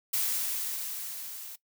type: noise with level ramp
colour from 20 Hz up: blue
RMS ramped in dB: -28 to -43 dBFS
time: 0.13-1.56 s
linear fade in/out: 10 ms
effects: noise-tail reverb RT60 0.1 s tail -18 dB re dry